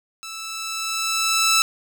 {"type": "tone with level ramp", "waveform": "10% pulse", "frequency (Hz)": 1318.5, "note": "E6", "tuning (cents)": 0, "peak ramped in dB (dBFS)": [-25, -6], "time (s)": [0.23, 1.62], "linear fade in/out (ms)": 0, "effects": []}